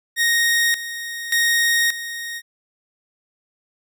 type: tone with tremolo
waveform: sawtooth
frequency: 1864.7 Hz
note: A#6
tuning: in tune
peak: -12 dBFS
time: 0.16-2.42 s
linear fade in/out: 50 ms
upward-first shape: square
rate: 0.86 Hz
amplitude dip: 75%
effects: none